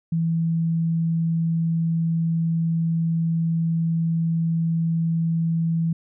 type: tone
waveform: sine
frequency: 164.81 Hz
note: E3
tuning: in tune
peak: -19 dBFS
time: 0.12-5.93 s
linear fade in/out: 5 ms
effects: none